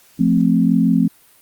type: chord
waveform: sine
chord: F major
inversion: none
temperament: equal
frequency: 174.61 / 220 / 261.6 Hz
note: F3 / A3 / C4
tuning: 0 / 0 / 0 cents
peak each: -16 dBFS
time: 0.19-1.08 s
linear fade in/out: 10 ms
effects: white hiss -51 dBFS RMS until 1.41 s + Opus 48 kbps